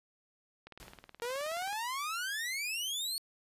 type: click train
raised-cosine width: 0.3 ms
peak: -33 dBFS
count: 21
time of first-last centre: 0.67-1.728 s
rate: 18.9 Hz
type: noise with exponential decay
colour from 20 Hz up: pink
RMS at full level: -50 dBFS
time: 0.8-1.31 s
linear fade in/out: 0 ms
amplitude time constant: 110 ms
type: exponential sweep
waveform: sawtooth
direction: up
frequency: 462.5 to 4435 Hz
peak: -31 dBFS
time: 1.22-3.18 s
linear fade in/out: 0 ms
effects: resampled to 32000 Hz